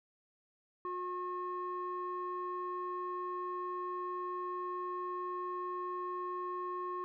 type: tone with low-pass filter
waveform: square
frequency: 360.9 Hz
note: F#4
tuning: 43 cents flat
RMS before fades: -39 dBFS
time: 0.85-7.04 s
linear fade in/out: 0 ms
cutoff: 1200 Hz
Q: 8
effects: none